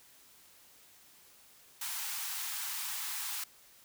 white high-pass noise, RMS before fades -38 dBFS, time 1.81-3.44 s, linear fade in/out 5 ms, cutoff 780 Hz, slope 96 dB/octave, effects white hiss -60 dBFS RMS until 3.84 s

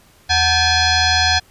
sine tone with frequency modulation, 1725 Hz, A6, 35 cents flat, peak -12 dBFS, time 0.29-1.4 s, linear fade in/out 20 ms, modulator 822 Hz, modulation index 4.2, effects pink hiss -51 dBFS RMS until 1.5 s + resampled to 32000 Hz

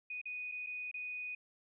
sine tone with dropouts, 2483 Hz, D#7, 4 cents flat, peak -39 dBFS, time 0.1-1.35 s, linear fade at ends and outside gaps 5 ms, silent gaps 0.215-0.255 / 0.516-0.52 / 0.664-0.669 / 0.914-0.941 s, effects none

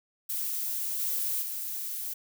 violet noise with level steps, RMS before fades -32 / -30 / -35 dBFS, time 0.29-2.14 s, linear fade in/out 10 ms, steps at 0.99 / 1.41 s, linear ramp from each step 20 ms, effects none

